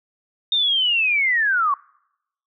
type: linear sweep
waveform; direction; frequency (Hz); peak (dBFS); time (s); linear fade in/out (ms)
sine; down; 3684 to 1084; -16; 0.52-1.74; 2
effects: noise-tail reverb RT60 0.8 s tail -26 dB re dry